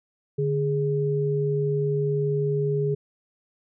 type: tone pair together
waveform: sine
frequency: 146.4 / 414.3 Hz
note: D3 / G#4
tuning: -5 / -4 cents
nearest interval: octave + tritone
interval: 1801 cents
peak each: -24 dBFS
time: 0.38-2.95 s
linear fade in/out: 10 ms
effects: none